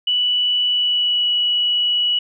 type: tone with pitch glide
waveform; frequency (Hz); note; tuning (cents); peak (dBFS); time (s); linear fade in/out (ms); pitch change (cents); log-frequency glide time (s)
sine; 2959 to 2935; F#7 to F#7; -1 to -15; -15; 0.07-2.19; 5; -14; 0.68-1.28
effects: none